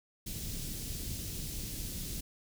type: band-stop noise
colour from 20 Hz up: pink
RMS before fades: -39 dBFS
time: 0.26-2.21 s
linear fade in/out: 10 ms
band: 240 to 4400 Hz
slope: 12 dB/octave
effects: none